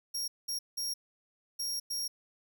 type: tone bursts at uneven times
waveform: sawtooth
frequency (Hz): 5588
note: F8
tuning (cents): 0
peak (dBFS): -30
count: 5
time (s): 0.14-0.28 / 0.48-0.59 / 0.77-0.94 / 1.59-1.8 / 1.9-2.08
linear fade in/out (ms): 10
effects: none